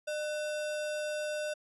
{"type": "tone with sample-and-hold", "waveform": "sine", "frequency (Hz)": 604, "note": "D5", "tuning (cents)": 48, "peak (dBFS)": -32, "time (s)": [0.07, 1.54], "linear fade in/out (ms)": 10, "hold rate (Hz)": 2100, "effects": ["resampled to 24000 Hz"]}